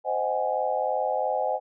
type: chord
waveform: sine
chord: Ab dominant seventh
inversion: first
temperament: just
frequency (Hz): 519.1 / 623 / 747.5 / 830.6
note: C5 / Eb5 / Gb5 / Ab5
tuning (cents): -14 / +2 / +17 / 0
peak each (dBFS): -29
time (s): 0.04-1.6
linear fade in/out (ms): 50
effects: none